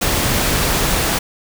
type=noise; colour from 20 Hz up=pink; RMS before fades=-17 dBFS; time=0.01-1.19 s; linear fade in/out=10 ms; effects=none